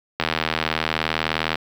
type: click train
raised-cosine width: 0.3 ms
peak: -4 dBFS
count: 109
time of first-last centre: 0.2-1.555 s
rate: 79.7 Hz
effects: high-pass 80 Hz 12 dB/octave + 7-bit